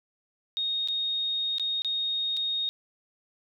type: tone with dropouts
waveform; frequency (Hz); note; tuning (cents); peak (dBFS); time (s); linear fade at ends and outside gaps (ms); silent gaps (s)
sine; 3720; A#7; -4; -26; 0.57-2.69; 0; 0.875-0.885 / 1.583-1.597 / 1.82-1.847 / 2.367-2.371
effects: none